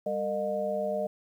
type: tone cluster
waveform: sine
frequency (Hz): 199.8 / 456.2 / 611 / 719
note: G3 / A#4 / D#5 / F#5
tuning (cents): +33 / -37 / -32 / -50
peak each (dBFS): -37 / -35 / -29 / -38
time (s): 0.06-1.07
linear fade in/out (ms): 5
effects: 10-bit